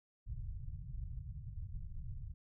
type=low-pass noise; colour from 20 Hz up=pink; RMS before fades=-44 dBFS; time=0.26-2.34 s; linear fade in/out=10 ms; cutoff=140 Hz; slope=48 dB/octave; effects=none